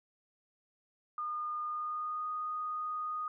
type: tone with pitch glide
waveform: sine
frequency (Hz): 1218 to 1237.9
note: D#6 to D#6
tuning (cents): -37 to -9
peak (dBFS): -34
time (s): 1.18-3.28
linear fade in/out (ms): 2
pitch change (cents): +28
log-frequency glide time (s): 1.64-2.3
effects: none